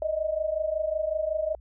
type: tone pair together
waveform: sine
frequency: 607.6 / 633 Hz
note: D#5 / D#5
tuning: -41 / +30 cents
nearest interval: minor second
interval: 71 cents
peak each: -29 / -27 dBFS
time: 0.02-1.55 s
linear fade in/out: 2 ms
effects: added 60 Hz sine -47 dBFS peak until 1.6 s